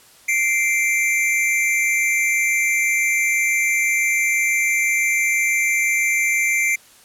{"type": "tone pair together", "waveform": "square", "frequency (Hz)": [2093, 2339], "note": ["C7", "D7"], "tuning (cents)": [0, -8], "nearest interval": "major second", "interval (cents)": 192, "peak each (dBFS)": -20, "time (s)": [0.28, 6.76], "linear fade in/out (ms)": 10, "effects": ["white hiss -49 dBFS RMS until 7.04 s", "low-pass 12000 Hz 12 dB/octave"]}